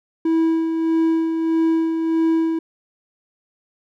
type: tone with tremolo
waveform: triangle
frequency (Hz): 325.7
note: E4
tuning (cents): -21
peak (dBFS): -12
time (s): 0.25-2.59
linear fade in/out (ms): 5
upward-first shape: sine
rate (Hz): 1.6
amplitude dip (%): 45
effects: none